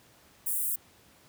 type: high-pass noise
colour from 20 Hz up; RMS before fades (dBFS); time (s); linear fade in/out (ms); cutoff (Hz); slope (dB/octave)
white; -30; 0.46-0.76; 10; 8400; 48
effects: pink hiss -59 dBFS RMS until 1.28 s + high-pass 80 Hz 12 dB/octave